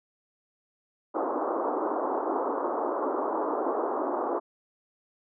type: band-pass noise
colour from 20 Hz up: pink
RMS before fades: -29 dBFS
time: 1.14-4.4 s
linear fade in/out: 20 ms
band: 290 to 1200 Hz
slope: 48 dB/octave
effects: none